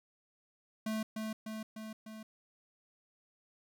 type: tone with echo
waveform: square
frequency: 218.3 Hz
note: A3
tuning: 13 cents flat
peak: -34 dBFS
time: 0.86-1.03 s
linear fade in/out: 5 ms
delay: 300 ms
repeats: 4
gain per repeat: -3 dB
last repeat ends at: 2.23 s
effects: none